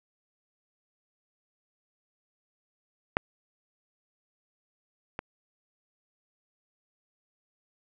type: clicks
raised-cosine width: 0.5 ms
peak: -7 / -18 dBFS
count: 2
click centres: 3.169 / 5.191 s
effects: none